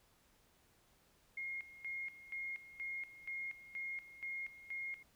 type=tone with tremolo; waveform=sine; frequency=2142 Hz; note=C7; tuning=40 cents sharp; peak=-40 dBFS; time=1.37-5.03 s; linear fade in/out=5 ms; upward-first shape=square; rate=2.1 Hz; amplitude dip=80%; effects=pink hiss -71 dBFS RMS until 5.15 s